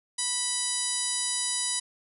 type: harmonic tone with a mistuned harmonic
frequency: 980 Hz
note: B5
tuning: 14 cents flat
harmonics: 1 / 2 / 3 / 4 / 5 / 6 / 7 / 8 / 9 / 10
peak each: -43 / -40 / -41 / -35 / -36 / -38 / -37 / -37 / -35 / -31 dBFS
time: 0.18-1.8 s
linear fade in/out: 10 ms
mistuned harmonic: 3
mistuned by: +39 cents
effects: none